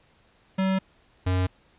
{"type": "tone pair in turn", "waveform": "square", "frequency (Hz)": [190.4, 91.96], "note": ["F#3", "F#2"], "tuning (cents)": [50, -10], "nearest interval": "octave + minor second", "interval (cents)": 1260, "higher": "first", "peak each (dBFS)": -22, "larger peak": "neither", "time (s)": [[0.58, 0.79], [1.26, 1.47]], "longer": "neither", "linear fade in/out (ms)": 10, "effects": ["pink hiss -61 dBFS RMS until 1.78 s", "resampled to 8000 Hz"]}